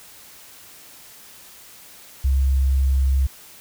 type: tone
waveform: sine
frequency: 67 Hz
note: C2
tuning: 42 cents sharp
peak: -15 dBFS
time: 2.24-3.27 s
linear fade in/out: 10 ms
effects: white hiss -45 dBFS RMS until 3.6 s